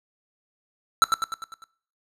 square tone with echo, 1329 Hz, E6, 14 cents sharp, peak -13 dBFS, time 1.02-1.04 s, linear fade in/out 0 ms, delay 100 ms, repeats 6, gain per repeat -5 dB, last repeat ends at 1.64 s, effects noise-tail reverb RT60 0.5 s tail -19 dB re dry + low-pass 11000 Hz 12 dB/octave

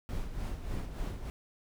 brown noise with tremolo, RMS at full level -34 dBFS, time 0.09-1.3 s, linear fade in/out 0 ms, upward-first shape sine, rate 3.4 Hz, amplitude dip 60%, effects none

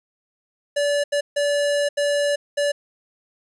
square tone bursts at uneven times, 577 Hz, D5, 31 cents flat, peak -19 dBFS, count 5, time 0.76-1.04 / 1.12-1.21 / 1.36-1.89 / 1.97-2.36 / 2.57-2.72 s, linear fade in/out 10 ms, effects resampled to 24000 Hz + 9-bit

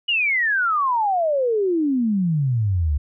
sine exponential sweep, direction down, 2943 to 68.7 Hz, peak -17 dBFS, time 0.08-2.98 s, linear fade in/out 10 ms, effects none

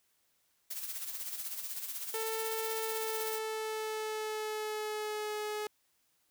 blue noise with tremolo, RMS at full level -38 dBFS, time 0.7-3.39 s, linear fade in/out 10 ms, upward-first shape sine, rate 16 Hz, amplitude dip 55%
sawtooth tone with pitch glide, 444.7 to 423.1 Hz, A4 to G#4, +18 to +32 cents, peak -31 dBFS, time 2.14-5.67 s, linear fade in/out 2 ms, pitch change -86 cents, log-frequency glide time 2.74-5.37 s
effects white hiss -74 dBFS RMS until 6.3 s

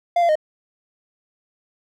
triangle tone with pitch steps, 696 / 685 / 616 Hz, F5 / F5 / D#5, -6 / -34 / -17 cents, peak -12 dBFS, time 0.16-0.355 s, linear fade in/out 5 ms, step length 65 ms, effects none

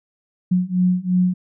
sine beating tone pair, 180 / 182.9 Hz, F#3 / F#3, -47 / -20 cents, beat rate 2.9 Hz, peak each -19 / -18 dBFS, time 0.51-1.34 s, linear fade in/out 10 ms, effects none

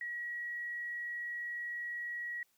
sine tone, 1914 Hz, A#6, 45 cents sharp, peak -37 dBFS, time 0.01-2.43 s, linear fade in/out 2 ms, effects white hiss -74 dBFS RMS until 2.57 s

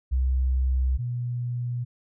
sine tone pair in turn, 64.5 / 121.76 Hz, C2 / B2, -24 / -24 cents, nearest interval major seventh, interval 1100 cents, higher second, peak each -20 / -26 dBFS, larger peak first, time 0.11-0.98 / 0.98-1.85 s, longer neither, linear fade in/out 20 ms, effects none

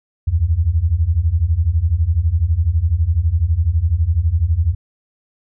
sine beating tone pair, 75.5 / 87.5 Hz, D2 / F2, +48 / +4 cents, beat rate 12 Hz, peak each -17 / -15 dBFS, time 0.27-4.75 s, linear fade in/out 10 ms, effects none

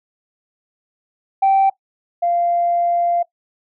sine tone pair in turn, 778 / 693.1 Hz, G5 / F5, -13 / -13 cents, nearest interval major second, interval 200 cents, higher first, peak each -9 / -14 dBFS, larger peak first, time 1.42-1.7 / 2.22-3.23 s, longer second, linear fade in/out 10 ms, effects noise-tail reverb RT60 0.1 s tail -19 dB re dry + tanh soft clip ceiling -8 dBFS

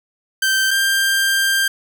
sawtooth tone pair in turn, 1558 / 1586.1 Hz, G6 / G6, -11 / +20 cents, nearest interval unison, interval 31 cents, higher second, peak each -11 dBFS, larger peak neither, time 0.42-0.71 / 0.71-1.68 s, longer second, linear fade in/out 5 ms, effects none

